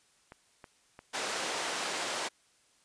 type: clicks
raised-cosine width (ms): 0.5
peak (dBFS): -32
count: 3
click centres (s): 0.321 / 0.642 / 0.991
type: band-pass noise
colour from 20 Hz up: pink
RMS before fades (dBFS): -35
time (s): 1.13-2.29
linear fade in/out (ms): 20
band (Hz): 490 to 8400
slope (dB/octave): 12
effects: white hiss -67 dBFS RMS until 2.84 s + resampled to 22050 Hz